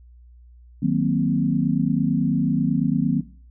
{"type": "chord", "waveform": "sine", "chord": "C half-diminished seventh", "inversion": "first", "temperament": "equal", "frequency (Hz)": [155.56, 185, 233.1, 261.6], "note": ["Eb3", "Gb3", "Bb3", "C4"], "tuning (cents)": [0, 0, 0, 0], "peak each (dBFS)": -23, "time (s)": [0.82, 3.21], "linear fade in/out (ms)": 10, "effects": ["noise-tail reverb RT60 0.4 s tail -17 dB re dry", "added 60 Hz sine -45 dBFS peak until 3.5 s"]}